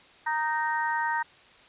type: harmonic tone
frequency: 310 Hz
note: D#4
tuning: 6 cents flat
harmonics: 3 / 4 / 5 / 6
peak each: -27 / -39 / -32 / -32 dBFS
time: 0.26-1.23 s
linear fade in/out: 10 ms
effects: white hiss -54 dBFS RMS until 1.68 s + resampled to 8000 Hz